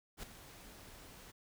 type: noise with ADSR envelope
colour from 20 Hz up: pink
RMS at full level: -44 dBFS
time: 0.17-1.32 s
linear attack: 62 ms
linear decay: 3 ms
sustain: -11 dB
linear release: 18 ms
effects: none